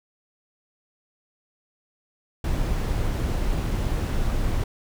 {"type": "noise", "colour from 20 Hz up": "brown", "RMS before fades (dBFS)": -24, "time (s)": [2.44, 4.64], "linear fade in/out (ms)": 5, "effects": []}